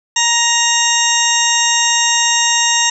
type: harmonic tone with a mistuned harmonic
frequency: 937 Hz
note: A#5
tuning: 9 cents sharp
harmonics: 1 / 2 / 3 / 4 / 6 / 7 / 8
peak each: -19 / -19 / -19 / -19 / -19 / -19 / -19 dBFS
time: 0.16-2.9 s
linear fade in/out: 5 ms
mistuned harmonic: 7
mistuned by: -54 cents
effects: none